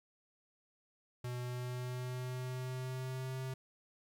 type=tone with pitch glide; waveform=square; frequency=123.47 to 130.81 Hz; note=B2 to C3; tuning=0 to 0 cents; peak=-39 dBFS; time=1.24-3.54 s; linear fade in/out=5 ms; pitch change=+100 cents; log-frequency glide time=1.4-3.4 s; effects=13-bit